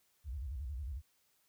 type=tone with vibrato; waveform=sine; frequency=67.1 Hz; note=C2; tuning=44 cents sharp; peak=-38 dBFS; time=0.24-1.02 s; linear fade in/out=50 ms; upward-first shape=square; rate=11 Hz; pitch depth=210 cents each way; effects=white hiss -74 dBFS RMS until 1.48 s